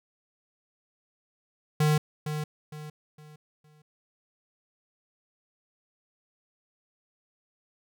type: tone with echo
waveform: square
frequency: 151.8 Hz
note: D#3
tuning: 42 cents flat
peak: -21 dBFS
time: 1.8-1.98 s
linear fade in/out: 5 ms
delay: 460 ms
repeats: 4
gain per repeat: -9 dB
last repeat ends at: 3.82 s
effects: none